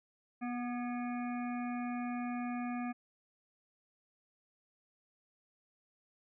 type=harmonic tone with a mistuned harmonic; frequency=243.7 Hz; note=B3; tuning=23 cents flat; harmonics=1 / 3 / 5 / 7 / 9 / 10; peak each=-36 / -43 / -48 / -51 / -53 / -53 dBFS; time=0.41-2.93 s; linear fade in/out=20 ms; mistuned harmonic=7; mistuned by=-22 cents; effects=none